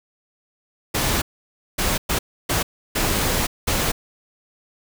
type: noise bursts at uneven times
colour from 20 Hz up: pink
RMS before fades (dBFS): -21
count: 6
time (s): 0.94-1.22 / 1.78-1.98 / 2.09-2.19 / 2.49-2.63 / 2.95-3.47 / 3.67-3.92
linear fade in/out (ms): 10
effects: none